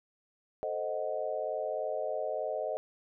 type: chord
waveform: sine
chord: A diminished seventh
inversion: none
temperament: equal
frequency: 440 / 523.3 / 622.3 / 740 Hz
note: A4 / C5 / Eb5 / Gb5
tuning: 0 / 0 / 0 / 0 cents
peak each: -39 / -37 / -34 / -40 dBFS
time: 0.63-2.77 s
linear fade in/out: 0 ms
effects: none